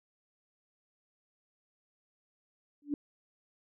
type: tone with exponential growth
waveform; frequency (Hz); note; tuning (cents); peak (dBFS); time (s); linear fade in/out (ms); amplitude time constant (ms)
sine; 290; D4; -22; -25; 2.82-2.94; 2; 24
effects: none